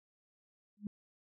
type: tone with exponential growth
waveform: sine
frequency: 206.5 Hz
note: G#3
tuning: 10 cents flat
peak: -32 dBFS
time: 0.77-0.87 s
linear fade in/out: 2 ms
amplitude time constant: 20 ms
effects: none